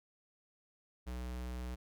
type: tone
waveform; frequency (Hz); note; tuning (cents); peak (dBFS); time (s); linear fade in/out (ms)
square; 61.74; B1; 0; -40; 1.06-1.76; 20
effects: none